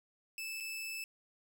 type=tone with dropouts; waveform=sawtooth; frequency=2627 Hz; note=E7; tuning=7 cents flat; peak=-36 dBFS; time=0.38-1.04 s; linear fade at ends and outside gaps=1 ms; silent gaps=0.602-0.606 s; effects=none